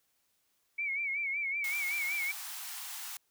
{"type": "tone with vibrato", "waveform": "sine", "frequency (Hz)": 2252, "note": "C#7", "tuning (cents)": 27, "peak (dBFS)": -31, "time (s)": [0.78, 2.32], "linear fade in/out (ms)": 10, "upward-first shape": "sine", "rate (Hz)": 5.3, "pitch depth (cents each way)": 84}
{"type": "high-pass noise", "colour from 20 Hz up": "white", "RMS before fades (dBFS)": -42, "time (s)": [1.64, 3.17], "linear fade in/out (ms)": 2, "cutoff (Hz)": 710, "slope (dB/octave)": 96}
{"effects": ["white hiss -75 dBFS RMS until 3.3 s"]}